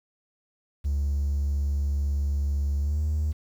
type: tone with pitch glide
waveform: triangle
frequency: 71 to 76.1 Hz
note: C#2 to D#2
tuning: +42 to -38 cents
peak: -20 dBFS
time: 0.84-3.33 s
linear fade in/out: 20 ms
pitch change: +120 cents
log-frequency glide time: 2.8-3 s
effects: tanh soft clip ceiling -18 dBFS + 9-bit